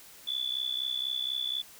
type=tone with amplitude modulation; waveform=sine; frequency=3459 Hz; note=A7; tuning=30 cents flat; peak=-26 dBFS; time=0.27-1.62 s; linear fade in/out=10 ms; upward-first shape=sine; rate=64.1 Hz; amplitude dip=80%; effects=white hiss -52 dBFS RMS until 1.79 s